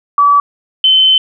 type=tone pair in turn; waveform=sine; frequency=1148 / 3065 Hz; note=D6 / G7; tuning=-40 / -40 cents; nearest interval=octave + perfect fourth; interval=1700 cents; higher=second; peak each=-5 dBFS; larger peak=neither; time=0.18-0.4 / 0.84-1.18 s; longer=second; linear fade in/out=2 ms; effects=none